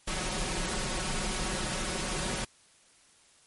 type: noise with comb filter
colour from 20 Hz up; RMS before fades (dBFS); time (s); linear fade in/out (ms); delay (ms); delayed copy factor
pink; -32; 0.07-2.45; 10; 5.4; +0.65
effects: white hiss -61 dBFS RMS until 3.46 s + MP3 48 kbps